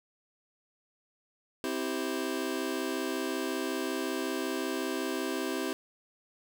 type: chord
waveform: sawtooth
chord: C major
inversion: none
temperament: just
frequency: 261.6 / 327 / 392.4 Hz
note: C4 / E4 / G4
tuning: 0 / -14 / +2 cents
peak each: -31 dBFS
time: 1.64-5.73 s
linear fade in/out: 0 ms
effects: none